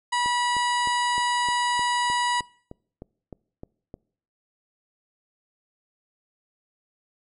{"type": "harmonic tone", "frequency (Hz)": 972, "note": "B5", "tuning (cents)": -28, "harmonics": [1, 2, 3, 4, 5, 7, 8, 9, 10], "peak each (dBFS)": [-23, -29, -33, -35, -37, -40, -41, -42, -43], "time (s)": [0.12, 2.41], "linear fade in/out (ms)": 10}
{"type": "click train", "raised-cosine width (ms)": 2, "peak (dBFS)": -25, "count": 13, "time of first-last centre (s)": [0.26, 3.941], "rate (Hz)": 3.26}
{"effects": ["noise-tail reverb RT60 0.6 s tail -25 dB re dry"]}